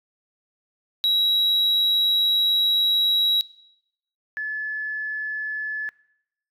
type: tone pair in turn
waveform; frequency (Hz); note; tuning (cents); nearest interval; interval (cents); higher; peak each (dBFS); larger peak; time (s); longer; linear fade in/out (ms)
sine; 3871 / 1724.3; B7 / A6; -35 / -35; octave + major second; 1400; first; -15 / -25; first; 1.04-3.41 / 4.37-5.89; first; 0
effects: noise-tail reverb RT60 0.8 s tail -22 dB re dry + tanh soft clip ceiling -16 dBFS